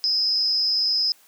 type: tone with amplitude modulation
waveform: sine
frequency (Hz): 5090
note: D#8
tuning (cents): +39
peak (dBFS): -15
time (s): 0.04-1.12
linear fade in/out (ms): 0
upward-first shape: sine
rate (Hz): 222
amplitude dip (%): 85
effects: white hiss -55 dBFS RMS until 1.27 s + high-pass 300 Hz 12 dB/octave